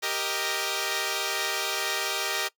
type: chord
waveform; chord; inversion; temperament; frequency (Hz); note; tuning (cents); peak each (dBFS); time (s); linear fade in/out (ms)
5% pulse; Eb major; first; equal; 392 / 466.2 / 622.3; G4 / Bb4 / Eb5; 0 / 0 / 0; -20; 0.02-2.49; 20
effects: noise-tail reverb RT60 0.1 s tail -20 dB re dry